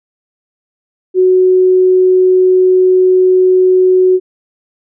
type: tone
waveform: sine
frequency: 370 Hz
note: F#4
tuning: in tune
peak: -5 dBFS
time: 1.14-4.2 s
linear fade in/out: 50 ms
effects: none